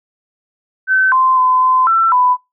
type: tone with pitch steps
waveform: sine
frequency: 1531 / 1038 / 1019 / 1026 / 1341 / 997 Hz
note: G6 / C6 / C6 / C6 / E6 / B5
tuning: -41 / -14 / -46 / -34 / +29 / +16 cents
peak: -9 dBFS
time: 0.87-2.37 s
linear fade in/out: 50 ms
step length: 250 ms
effects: noise-tail reverb RT60 0.2 s tail -23 dB re dry